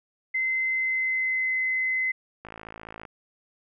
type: tone with pitch glide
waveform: sine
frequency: 2062 to 2045 Hz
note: C7 to C7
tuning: -26 to -40 cents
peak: -23 dBFS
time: 0.34-2.12 s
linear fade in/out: 10 ms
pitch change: -14 cents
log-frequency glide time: 0.68-1.56 s
type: click train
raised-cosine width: 0.5 ms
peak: -25 dBFS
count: 34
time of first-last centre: 2.45-3.052 s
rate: 54.8 Hz
effects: none